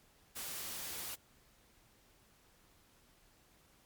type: noise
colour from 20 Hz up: white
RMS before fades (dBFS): -43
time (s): 0.35-1.16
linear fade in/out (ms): 20
effects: pink hiss -67 dBFS RMS until 3.85 s + MP3 96 kbps